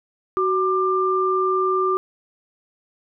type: tone pair together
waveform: sine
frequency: 374.8 / 1190 Hz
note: F#4 / D6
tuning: +22 / +22 cents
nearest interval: octave + minor sixth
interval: 2000 cents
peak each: -20 dBFS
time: 0.37-1.97 s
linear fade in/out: 0 ms
effects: none